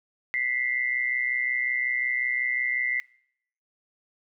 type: tone pair together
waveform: sine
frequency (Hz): 1975.5 / 2101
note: B6 / C7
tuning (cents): 0 / +7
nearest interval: minor second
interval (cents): 107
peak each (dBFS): -27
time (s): 0.34-3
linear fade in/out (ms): 0
effects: noise-tail reverb RT60 0.7 s tail -23 dB re dry